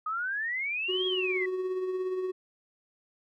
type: exponential two-way sweep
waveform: sine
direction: up then down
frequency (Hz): 1236 to 3322 to 1949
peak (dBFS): -29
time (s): 0.06-1.46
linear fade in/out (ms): 5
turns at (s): 1.06
type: tone with tremolo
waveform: triangle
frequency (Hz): 371.1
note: F#4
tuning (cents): +5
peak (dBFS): -25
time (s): 0.88-2.32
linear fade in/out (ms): 20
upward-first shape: triangle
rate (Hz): 17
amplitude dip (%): 45
effects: none

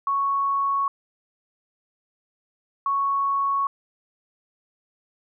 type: tone pair in turn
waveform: sine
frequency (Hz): 1108.7 / 1108.7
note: C#6 / C#6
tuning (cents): 0 / 0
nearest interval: unison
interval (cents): 0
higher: neither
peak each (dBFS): -20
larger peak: neither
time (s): 0.07-0.88 / 2.86-3.67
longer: neither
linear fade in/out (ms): 2
effects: none

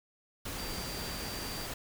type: tone in noise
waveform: sine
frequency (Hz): 4699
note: D8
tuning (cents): 0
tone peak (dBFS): -44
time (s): 0.58-1.66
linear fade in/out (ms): 5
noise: pink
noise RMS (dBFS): -39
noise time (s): 0.45-1.74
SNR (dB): -8
effects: none

